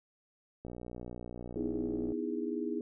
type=click train; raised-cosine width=2 ms; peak=-30 dBFS; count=90; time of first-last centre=0.65-2.121 s; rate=60.5 Hz
type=chord; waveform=sine; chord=E major seventh; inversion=second; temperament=just; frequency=247.2 / 309 / 329.6 / 412 Hz; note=B3 / D#4 / E4 / G#4; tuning=+2 / -12 / 0 / -14 cents; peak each=-38 dBFS; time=1.56-2.81 s; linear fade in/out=2 ms
effects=none